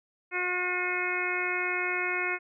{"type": "harmonic tone", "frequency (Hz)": 360.4, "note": "F#4", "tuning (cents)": -45, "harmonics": [1, 2, 3, 4, 5, 6, 7], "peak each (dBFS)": [-35, -39, -38, -34, -37, -31, -35], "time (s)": [0.31, 2.39], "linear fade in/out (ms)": 50, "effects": []}